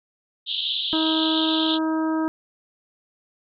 white band-pass noise, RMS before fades -26 dBFS, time 0.46-1.79 s, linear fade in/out 50 ms, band 3000 to 3900 Hz, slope 96 dB/octave
harmonic tone, 317.8 Hz, D#4, 37 cents sharp, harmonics 1 / 2 / 3 / 4 / 5, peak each -21 / -32 / -31 / -34 / -38 dBFS, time 0.93-2.28 s, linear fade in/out 0 ms
effects none

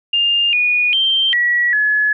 sine tone with pitch steps, 2809 / 2457 / 3142 / 1929 / 1703 Hz, F7 / D#7 / G7 / B6 / G#6, +9 / -22 / +3 / -41 / +43 cents, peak -12 dBFS, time 0.13-2.13 s, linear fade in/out 5 ms, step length 400 ms, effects none

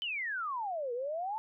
sine exponential two-way sweep, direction down then up, 3100 to 466.2 to 900 Hz, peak -33 dBFS, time 0.02-1.38 s, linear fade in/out 0 ms, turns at 0.93 s, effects none

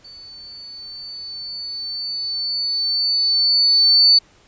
sine tone with level ramp, 4499 Hz, C#8, 25 cents sharp, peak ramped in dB -38 to -8 dBFS, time 0.04-4.19 s, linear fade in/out 10 ms, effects pink hiss -53 dBFS RMS until 4.47 s + resampled to 16000 Hz

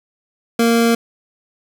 25% pulse tone, 231.9 Hz, A#3, 9 cents flat, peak -8 dBFS, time 0.59-0.95 s, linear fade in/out 5 ms, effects none

